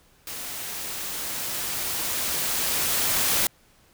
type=noise with level ramp; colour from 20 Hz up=white; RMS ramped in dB=-35 to -22 dBFS; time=0.27-3.47 s; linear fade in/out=2 ms; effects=pink hiss -59 dBFS RMS until 3.93 s